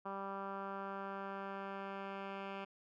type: tone with low-pass filter sweep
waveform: 10% pulse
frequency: 196 Hz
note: G3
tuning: in tune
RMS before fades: -44 dBFS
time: 0.05-2.65 s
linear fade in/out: 10 ms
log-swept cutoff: 1200 to 2300 Hz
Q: 2.5
effects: none